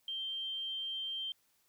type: tone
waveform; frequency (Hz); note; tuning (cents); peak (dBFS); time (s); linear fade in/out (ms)
sine; 3148; G7; +7; -36; 0.08-1.32; 2
effects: white hiss -73 dBFS RMS until 1.68 s